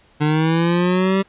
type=linear sweep; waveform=25% pulse; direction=up; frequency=148.9 to 195.5 Hz; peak=-11 dBFS; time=0.2-1.23 s; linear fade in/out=20 ms; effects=pink hiss -54 dBFS RMS until 1.28 s + resampled to 8000 Hz